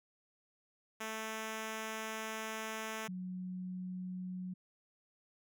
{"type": "tone pair in turn", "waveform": ["5% pulse", "sine"], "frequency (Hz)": [220, 183.24], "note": ["A3", "F#3"], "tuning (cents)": [0, -17], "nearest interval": "minor third", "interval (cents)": 317, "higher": "first", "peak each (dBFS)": [-28, -39], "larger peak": "first", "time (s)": [[1, 3.08], [3.08, 4.54]], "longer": "first", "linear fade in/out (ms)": 10, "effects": []}